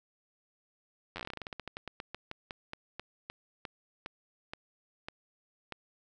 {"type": "slowing click train", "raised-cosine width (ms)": 0.3, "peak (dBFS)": -23, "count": 30, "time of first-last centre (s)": [1.16, 5.723], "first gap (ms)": 10, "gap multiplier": 1.16, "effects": []}